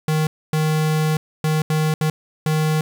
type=tone bursts at uneven times; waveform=square; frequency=155.56 Hz; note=D#3; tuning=in tune; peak=-17 dBFS; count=6; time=0.08-0.27 / 0.53-1.17 / 1.44-1.62 / 1.7-1.94 / 2.01-2.1 / 2.46-2.81 s; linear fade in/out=2 ms; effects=8-bit